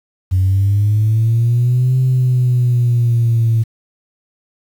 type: linear two-way sweep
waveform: sine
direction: up then down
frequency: 91.5 to 129.6 to 112.6 Hz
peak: -9 dBFS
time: 0.31-3.64 s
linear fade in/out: 20 ms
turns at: 1.98 s
effects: tanh soft clip ceiling -7 dBFS + 7-bit